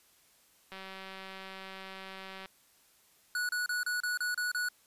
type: click train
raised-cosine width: 0.3 ms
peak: -29 dBFS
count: 333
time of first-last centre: 0.72-2.458 s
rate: 191 Hz
type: tone bursts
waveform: square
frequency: 1468 Hz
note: F#6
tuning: 14 cents flat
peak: -31 dBFS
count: 8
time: 3.35-4.687 s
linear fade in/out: 2 ms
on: 140 ms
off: 31 ms
effects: white hiss -65 dBFS RMS until 4.86 s + resampled to 32000 Hz